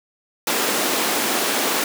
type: high-pass noise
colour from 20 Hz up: pink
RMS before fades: -21 dBFS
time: 0.47-1.84 s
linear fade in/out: 2 ms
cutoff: 250 Hz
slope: 24 dB/octave
effects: none